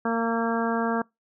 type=harmonic tone with a mistuned harmonic; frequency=229.8 Hz; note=A#3; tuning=25 cents flat; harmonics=1 / 2 / 3 / 4 / 5 / 6 / 7; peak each=-26 / -29 / -31 / -32 / -33 / -34 / -34 dBFS; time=0.05-1.02 s; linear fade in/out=5 ms; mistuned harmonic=6; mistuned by=-23 cents; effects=noise-tail reverb RT60 0.2 s tail -26 dB re dry